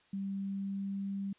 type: tone with pitch glide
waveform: sine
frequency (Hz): 196 to 197.14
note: G3 to G3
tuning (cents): 0 to +10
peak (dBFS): -34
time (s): 0.13-1.33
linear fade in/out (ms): 5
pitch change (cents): +10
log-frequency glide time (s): 0.34-1.05
effects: white hiss -67 dBFS RMS until 1.38 s + resampled to 8000 Hz